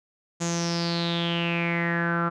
sawtooth tone with low-pass filter sweep, 170 Hz, F3, 46 cents flat, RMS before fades -26 dBFS, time 0.4-2.3 s, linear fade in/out 20 ms, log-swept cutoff 7000 to 1300 Hz, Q 7.8, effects none

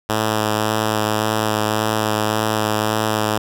5% pulse tone with vibrato, 108.1 Hz, A2, 30 cents flat, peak -6 dBFS, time 0.09-3.38 s, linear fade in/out 5 ms, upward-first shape sine, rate 1.8 Hz, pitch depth 16 cents each way, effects none

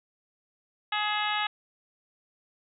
harmonic tone with a mistuned harmonic, 420 Hz, G#4, 19 cents sharp, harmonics 2 / 3 / 4 / 5 / 6 / 7 / 8 / 9, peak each -31 / -33 / -34 / -35 / -36 / -36 / -37 / -38 dBFS, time 0.92-1.47 s, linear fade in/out 5 ms, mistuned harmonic 6, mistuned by +52 cents, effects none

